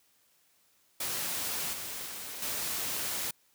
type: noise with level steps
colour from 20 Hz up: white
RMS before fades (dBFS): -34 / -39 / -41 / -34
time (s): 1-3.31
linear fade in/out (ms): 5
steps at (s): 1.73 / 2.06 / 2.42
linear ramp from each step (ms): 2
effects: white hiss -68 dBFS RMS until 3.54 s + high-pass 60 Hz 12 dB/octave